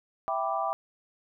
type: chord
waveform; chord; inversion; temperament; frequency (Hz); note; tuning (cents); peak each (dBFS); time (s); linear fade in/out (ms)
sine; E minor seventh; none; equal; 659.3 / 784 / 987.8 / 1174.7; E5 / G5 / B5 / D6; 0 / 0 / 0 / 0; -32 / -31 / -35 / -32; 0.28-0.73; 0
effects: none